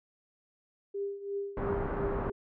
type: tone with tremolo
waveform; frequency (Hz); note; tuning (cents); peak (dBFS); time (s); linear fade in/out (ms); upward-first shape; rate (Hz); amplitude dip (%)
sine; 399.9; G4; +35; -30; 0.94-2.32; 10; triangle; 2.9; 80
type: low-pass noise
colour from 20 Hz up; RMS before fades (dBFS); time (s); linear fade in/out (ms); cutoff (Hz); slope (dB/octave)
pink; -34; 1.57-2.3; 2; 1400; 24
effects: none